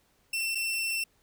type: tone with dropouts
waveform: sawtooth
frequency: 2694 Hz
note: E7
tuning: 37 cents sharp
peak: -25 dBFS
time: 0.33-1.04 s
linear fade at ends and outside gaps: 5 ms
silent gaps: 0.549-0.553 s
effects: pink hiss -68 dBFS RMS until 1.22 s